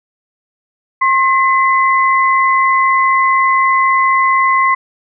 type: tone pair together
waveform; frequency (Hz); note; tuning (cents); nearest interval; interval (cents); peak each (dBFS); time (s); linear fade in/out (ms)
sine; 1069 / 2024; C6 / B6; +37 / +42; major seventh; 1105; -10 / -14; 1.01-4.75; 10
effects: none